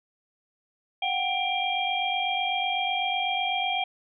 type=tone cluster; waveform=sine; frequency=729 / 777 / 2366 / 3232 Hz; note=F#5 / G5 / D7 / G#7; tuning=-26 / -16 / +12 / -48 cents; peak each=-30 dBFS; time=1.02-3.84 s; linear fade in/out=5 ms; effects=none